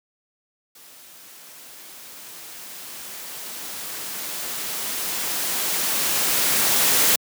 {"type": "noise with level ramp", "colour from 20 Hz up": "white", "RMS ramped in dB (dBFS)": [-47, -17], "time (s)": [0.75, 7.16], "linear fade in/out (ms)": 5, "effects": ["high-pass 150 Hz 12 dB/octave"]}